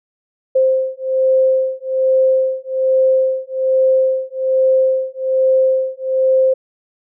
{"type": "beating tone pair", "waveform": "sine", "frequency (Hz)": [523.3, 524.5], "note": ["C5", "C5"], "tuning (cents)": [0, 4], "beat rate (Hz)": 1.2, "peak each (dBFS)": -15, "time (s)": [0.55, 6.54], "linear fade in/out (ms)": 10, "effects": []}